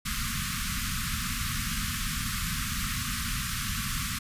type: band-stop noise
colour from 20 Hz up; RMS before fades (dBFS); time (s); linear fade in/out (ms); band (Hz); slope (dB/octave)
pink; -31; 0.05-4.19; 10; 250 to 1100; 96
effects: resampled to 32000 Hz